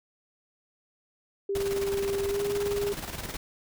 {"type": "tone with pitch glide", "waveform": "sine", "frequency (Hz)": [396.9, 405.9], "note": ["G4", "G#4"], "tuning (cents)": [22, -40], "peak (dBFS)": -26, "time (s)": [1.49, 2.93], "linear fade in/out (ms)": 5, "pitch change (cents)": 38, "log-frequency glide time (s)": [2.25, 2.43]}
{"type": "noise with tremolo", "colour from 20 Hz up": "pink", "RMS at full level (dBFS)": -35, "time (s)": [1.55, 3.37], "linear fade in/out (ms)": 2, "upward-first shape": "square", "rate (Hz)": 19, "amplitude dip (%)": 55}
{"effects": []}